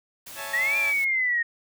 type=noise; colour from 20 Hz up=white; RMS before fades=-41 dBFS; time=0.26-1.05 s; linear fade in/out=10 ms
type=chord; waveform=15% pulse; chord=A major seventh; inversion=first; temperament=equal; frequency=554.4 / 659.3 / 830.6 / 880 Hz; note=C#5 / E5 / G#5 / A5; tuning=0 / 0 / 0 / 0 cents; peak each=-32 / -34 / -35 / -31 dBFS; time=0.35-0.94 s; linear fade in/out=50 ms
type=linear two-way sweep; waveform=sine; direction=up then down; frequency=1849 to 2400 to 1849 Hz; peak=-21 dBFS; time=0.53-1.43 s; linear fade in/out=10 ms; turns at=0.77 s
effects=none